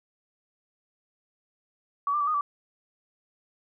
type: tone with pitch steps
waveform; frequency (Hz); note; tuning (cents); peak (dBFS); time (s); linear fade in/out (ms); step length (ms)
sine; 1136 / 1189 / 1150 / 1235 / 1156; C#6 / D6 / D6 / D#6 / D6; +42 / +21 / -37 / -13 / -28; -23; 2.07-2.41; 2; 68
effects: none